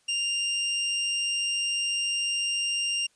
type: tone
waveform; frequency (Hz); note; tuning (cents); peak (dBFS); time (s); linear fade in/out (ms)
sawtooth; 2794; F7; 0; -22; 0.08-3.07; 10
effects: white hiss -66 dBFS RMS until 3.15 s + resampled to 22050 Hz